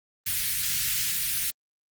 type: band-stop noise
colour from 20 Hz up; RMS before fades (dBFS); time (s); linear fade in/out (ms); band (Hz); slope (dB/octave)
white; -27; 0.26-1.51; 10; 160 to 1700; 24
effects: Opus 32 kbps